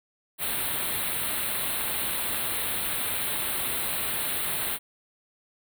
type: band-stop noise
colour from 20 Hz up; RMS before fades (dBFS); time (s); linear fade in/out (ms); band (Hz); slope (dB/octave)
white; -29; 0.38-4.79; 50; 4200 to 8400; 96
effects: none